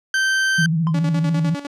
40% pulse tone, 1555 Hz, G6, 14 cents flat, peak -15 dBFS, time 0.14-0.66 s, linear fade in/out 2 ms
sine tone with vibrato, 163 Hz, E3, 19 cents flat, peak -16 dBFS, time 0.58-1.55 s, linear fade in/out 10 ms, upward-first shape sine, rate 14 Hz, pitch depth 80 cents each way
triangle tone with exponential decay, 1032 Hz, C6, 24 cents flat, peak -20 dBFS, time 0.87-0.97 s, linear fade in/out 0 ms, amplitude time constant 21 ms
sawtooth tone with tremolo, 285.3 Hz, C#4, 50 cents sharp, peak -21 dBFS, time 0.94-1.67 s, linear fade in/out 5 ms, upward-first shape square, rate 9.9 Hz, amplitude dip 70%
effects low-pass 7000 Hz 12 dB/octave

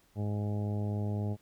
harmonic tone, 103.83 Hz, G#2, in tune, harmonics 1 / 2 / 3 / 4 / 5 / 6 / 7 / 8, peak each -31 / -37 / -44 / -44 / -49 / -47 / -52 / -51 dBFS, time 0.15-1.37 s, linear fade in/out 50 ms, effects pink hiss -67 dBFS RMS until 1.41 s

